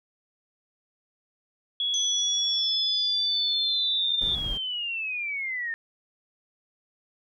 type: tone with pitch glide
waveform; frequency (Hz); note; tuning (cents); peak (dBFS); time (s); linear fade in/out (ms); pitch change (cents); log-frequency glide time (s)
sine; 3360 to 3601; G#7 to A7; +19 to +39; -24; 1.8-4.35; 2; +120; 1.94-4.21
type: linear sweep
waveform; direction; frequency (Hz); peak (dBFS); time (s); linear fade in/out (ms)
sine; down; 6140 to 1800; -28; 1.94-5.74; 0
type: noise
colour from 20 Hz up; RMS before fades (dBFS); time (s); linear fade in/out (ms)
brown; -35; 4.21-4.58; 10
effects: none